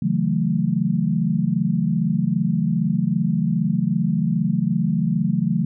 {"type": "chord", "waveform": "sine", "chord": "F# minor seventh", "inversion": "second", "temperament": "equal with one note detuned", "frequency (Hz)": [138.59, 162.45, 185, 220], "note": ["C#3", "E3", "F#3", "A3"], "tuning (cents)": [0, -25, 0, 0], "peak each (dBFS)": [-26, -22, -22, -23], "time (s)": [0.02, 5.65], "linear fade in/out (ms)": 5, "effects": []}